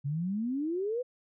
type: exponential sweep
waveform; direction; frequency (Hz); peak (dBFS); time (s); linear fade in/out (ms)
sine; up; 135.1 to 514; -29; 0.04-1.03; 20
effects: none